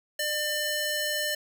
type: tone with high-pass filter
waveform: square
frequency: 599 Hz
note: D5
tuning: 34 cents sharp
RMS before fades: -29 dBFS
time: 0.19-1.35 s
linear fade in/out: 5 ms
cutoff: 1300 Hz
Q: 0.59
effects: none